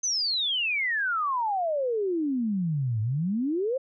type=exponential two-way sweep; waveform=sine; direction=down then up; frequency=6300 to 104.6 to 550 Hz; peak=-24 dBFS; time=0.03-3.78 s; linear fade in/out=10 ms; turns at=3.01 s; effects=none